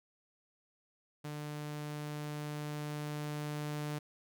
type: tone with level ramp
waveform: sawtooth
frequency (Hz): 149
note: D3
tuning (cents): +25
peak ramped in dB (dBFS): -36 to -32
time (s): 1.24-3.99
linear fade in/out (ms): 10
effects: none